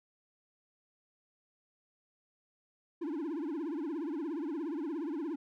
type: tone with vibrato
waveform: triangle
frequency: 311.1 Hz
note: D#4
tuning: in tune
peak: -32 dBFS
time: 3.01-5.36 s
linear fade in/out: 10 ms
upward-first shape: triangle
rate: 17 Hz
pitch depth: 250 cents each way
effects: none